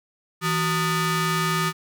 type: ring-modulated tone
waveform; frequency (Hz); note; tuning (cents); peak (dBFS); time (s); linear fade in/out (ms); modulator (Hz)
sawtooth; 537; C5; +45; -14; 0.41-1.73; 50; 699
effects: none